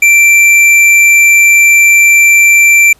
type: tone with hard clipping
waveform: triangle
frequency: 2349 Hz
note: D7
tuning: in tune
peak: -4 dBFS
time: 0.02-2.93 s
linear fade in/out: 5 ms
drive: 13 dB
effects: pink hiss -47 dBFS RMS until 2.99 s + resampled to 32000 Hz